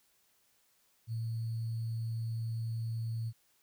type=tone with sample-and-hold; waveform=sine; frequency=113.8 Hz; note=A#2; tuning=41 cents flat; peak=-33 dBFS; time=1.07-3.33 s; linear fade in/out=50 ms; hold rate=4410 Hz; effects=white hiss -71 dBFS RMS until 3.62 s